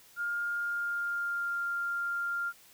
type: tone with pitch glide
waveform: sine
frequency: 1411 to 1395.6 Hz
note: F6 to F6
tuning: +17 to -2 cents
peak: -30 dBFS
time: 0.16-2.53 s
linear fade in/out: 50 ms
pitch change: -19 cents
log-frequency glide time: 0.58-1.59 s
effects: white hiss -58 dBFS RMS until 2.73 s